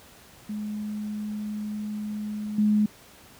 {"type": "tone with level steps", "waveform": "sine", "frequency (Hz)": 210.8, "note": "G#3", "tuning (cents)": 26, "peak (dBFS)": [-29, -18], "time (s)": [0.49, 2.86], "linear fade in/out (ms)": 5, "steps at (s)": 2.58, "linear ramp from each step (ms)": 5, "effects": ["pink hiss -51 dBFS RMS until 3.39 s", "high-pass 60 Hz 12 dB/octave"]}